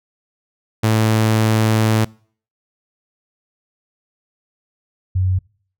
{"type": "tone pair in turn", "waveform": ["sawtooth", "sine"], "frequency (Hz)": [110, 92.87], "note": ["A2", "F#2"], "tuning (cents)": [0, 7], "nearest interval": "minor third", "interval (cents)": 293, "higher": "first", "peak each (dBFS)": [-9, -14], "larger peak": "first", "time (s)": [[0.83, 2.05], [5.15, 5.39]], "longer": "first", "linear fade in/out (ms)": 10, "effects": ["noise-tail reverb RT60 0.5 s tail -25 dB re dry"]}